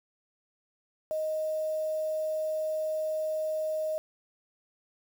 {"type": "tone with quantisation", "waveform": "sine", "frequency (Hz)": 624, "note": "D#5", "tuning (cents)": 5, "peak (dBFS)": -28, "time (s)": [1.11, 3.98], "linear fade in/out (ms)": 0, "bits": 8, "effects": []}